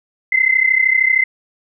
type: tone pair together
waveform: sine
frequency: 2045 / 2078 Hz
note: C7 / C7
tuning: -40 / -12 cents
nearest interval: unison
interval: 28 cents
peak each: -14 dBFS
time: 0.32-1.24 s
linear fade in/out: 5 ms
effects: none